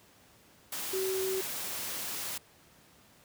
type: tone in noise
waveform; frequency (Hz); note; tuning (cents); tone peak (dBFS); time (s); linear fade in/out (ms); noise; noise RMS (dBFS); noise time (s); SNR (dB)
sine; 380; F#4; +46; -30; 0.93-1.41; 5; white; -37; 0.72-2.38; +4
effects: pink hiss -60 dBFS RMS until 3.24 s + high-pass 80 Hz 12 dB/octave